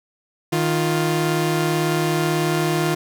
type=tone pair together; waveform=sawtooth; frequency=155.91 / 350 Hz; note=D#3 / F4; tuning=+4 / +4 cents; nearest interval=octave + major second; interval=1400 cents; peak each=-17 dBFS; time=0.52-2.95 s; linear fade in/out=10 ms; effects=none